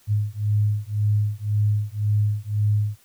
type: beating tone pair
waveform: sine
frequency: 103.83 / 105.73 Hz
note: G#2 / G#2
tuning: 0 / +31 cents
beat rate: 1.9 Hz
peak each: -22 dBFS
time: 0.07-2.98 s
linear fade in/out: 50 ms
effects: white hiss -57 dBFS RMS until 3.04 s